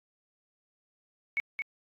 sine tone with echo, 2217 Hz, C#7, in tune, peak -26 dBFS, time 1.37-1.4 s, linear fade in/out 0 ms, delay 220 ms, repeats 1, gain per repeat -4 dB, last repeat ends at 1.62 s, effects AAC 32 kbps

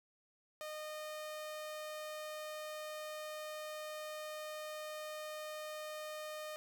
sawtooth tone, 613 Hz, D#5, 26 cents flat, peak -39 dBFS, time 0.61-6.56 s, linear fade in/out 0 ms, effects 11-bit

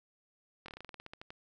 slowing click train, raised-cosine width 0.3 ms, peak -30 dBFS, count 14, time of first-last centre 0.66-1.305 s, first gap 23 ms, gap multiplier 1.12, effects none

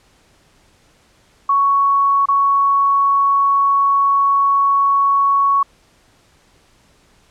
sine tone with dropouts, 1113 Hz, C#6, 7 cents sharp, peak -11 dBFS, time 1.49-5.63 s, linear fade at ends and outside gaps 5 ms, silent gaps 2.257-2.285 s, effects pink hiss -54 dBFS RMS until 7.3 s + low-pass 9000 Hz 12 dB/octave

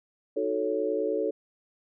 sine chord, D# half-diminished seventh, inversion none, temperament equal, 311.1 / 370 / 440 / 554.4 Hz, D#4 / F#4 / A4 / C#5, 0 / 0 / 0 / 0 cents, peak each -33 / -33 / -28 / -31 dBFS, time 0.36-1.31 s, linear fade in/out 10 ms, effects none

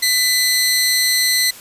20% pulse tone pair together, 2000 / 4238 Hz, B6 / C8, +21 / +21 cents, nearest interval octave + minor second, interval 1300 cents, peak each -11 dBFS, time 0.02-1.51 s, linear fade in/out 10 ms, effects white hiss -38 dBFS RMS until 1.6 s + resampled to 32000 Hz

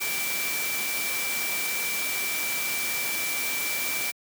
sine tone in noise, 2334 Hz, D7, 11 cents flat, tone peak -30 dBFS, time 0-4.12 s, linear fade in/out 20 ms, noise white, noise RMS -30 dBFS, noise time 0-4.12 s, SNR -3 dB, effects high-pass 150 Hz 12 dB/octave

